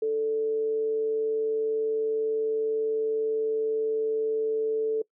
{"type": "tone with amplitude modulation", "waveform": "sine", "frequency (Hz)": 440, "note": "A4", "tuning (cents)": 0, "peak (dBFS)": -22, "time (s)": [0.02, 5.02], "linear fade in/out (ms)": 5, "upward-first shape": "sine", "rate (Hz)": 142, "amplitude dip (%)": 25, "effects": ["noise-tail reverb RT60 0.1 s tail -23 dB re dry"]}